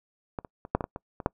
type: clicks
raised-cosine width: 1 ms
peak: -18 / -27 / -26 / -8 / -15 / -18 / -21 / -22 / -9 dBFS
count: 9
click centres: 0.388 / 0.448 / 0.651 / 0.75 / 0.808 / 0.841 / 0.961 / 1.202 / 1.261 s
effects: noise-tail reverb RT60 0.1 s tail -26 dB re dry